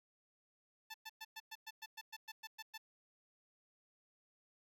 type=tone bursts; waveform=10% pulse; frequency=880 Hz; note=A5; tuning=in tune; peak=-38 dBFS; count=13; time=0.9-2.779 s; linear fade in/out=10 ms; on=43 ms; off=110 ms; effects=none